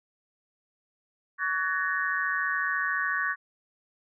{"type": "tone cluster", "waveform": "sine", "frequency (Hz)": [1131, 1498, 1688, 1842], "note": ["C#6", "F#6", "G#6", "A#6"], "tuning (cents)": [34, 21, 28, -21], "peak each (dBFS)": -31, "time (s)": [1.38, 3.36], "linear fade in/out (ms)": 50, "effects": []}